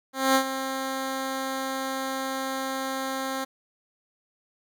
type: tone with ADSR envelope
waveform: 10% pulse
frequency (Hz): 266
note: C4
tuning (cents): +29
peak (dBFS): -9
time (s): 0.13-3.45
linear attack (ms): 220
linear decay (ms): 83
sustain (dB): -11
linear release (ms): 14
effects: none